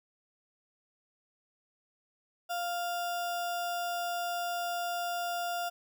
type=tone with sample-and-hold; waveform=sine; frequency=698.5 Hz; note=F5; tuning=in tune; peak=-31 dBFS; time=2.49-5.7 s; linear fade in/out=20 ms; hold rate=2100 Hz; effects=none